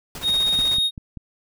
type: noise with tremolo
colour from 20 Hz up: pink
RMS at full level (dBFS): -33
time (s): 0.15-0.77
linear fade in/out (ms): 2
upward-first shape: square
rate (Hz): 16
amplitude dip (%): 50
type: tone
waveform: triangle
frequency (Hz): 3729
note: A#7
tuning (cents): 0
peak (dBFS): -16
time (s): 0.22-0.91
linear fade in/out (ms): 50
type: click train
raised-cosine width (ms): 5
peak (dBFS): -21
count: 4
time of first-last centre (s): 0.59-1.173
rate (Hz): 5.15
effects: none